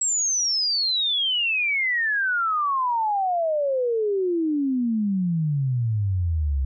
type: exponential sweep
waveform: sine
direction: down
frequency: 7770 to 65.2 Hz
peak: -20 dBFS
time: 0.01-6.65 s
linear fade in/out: 5 ms
effects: none